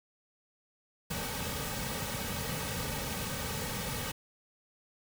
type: noise with comb filter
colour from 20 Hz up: pink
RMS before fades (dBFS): -36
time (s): 1.1-4.12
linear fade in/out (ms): 10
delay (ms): 2.9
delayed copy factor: -0.75
effects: none